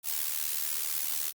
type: noise with amplitude modulation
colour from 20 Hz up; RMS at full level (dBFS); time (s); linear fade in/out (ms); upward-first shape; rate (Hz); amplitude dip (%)
blue; -28; 0.03-1.33; 50; sine; 76.1; 80
effects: Opus 48 kbps